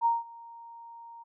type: tone with ADSR envelope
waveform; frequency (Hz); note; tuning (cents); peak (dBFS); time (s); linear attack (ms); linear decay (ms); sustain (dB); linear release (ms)
sine; 930; A#5; -4; -20; 0.01-1.24; 44; 180; -24; 20
effects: none